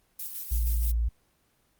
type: noise with tremolo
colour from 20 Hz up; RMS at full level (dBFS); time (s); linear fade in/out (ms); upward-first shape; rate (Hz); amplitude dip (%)
violet; -35; 0.19-0.92; 5; square; 6.3; 40
type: tone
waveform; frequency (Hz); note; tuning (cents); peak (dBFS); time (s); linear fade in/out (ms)
sine; 57.2; A#1; -32; -23; 0.51-1.09; 10
effects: pink hiss -68 dBFS RMS until 1.79 s + Opus 24 kbps